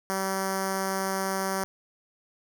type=tone with notch filter; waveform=5% pulse; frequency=192.2 Hz; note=G3; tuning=34 cents flat; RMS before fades=-29 dBFS; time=0.1-1.64 s; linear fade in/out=0 ms; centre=2600 Hz; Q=0.81; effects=none